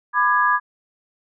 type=chord; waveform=sine; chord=G# diminished; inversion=first; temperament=just; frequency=996.7 / 1196.1 / 1661.2 Hz; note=B5 / D6 / G#6; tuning=+16 / +31 / 0 cents; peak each=-19 dBFS; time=0.13-0.6 s; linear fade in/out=50 ms; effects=none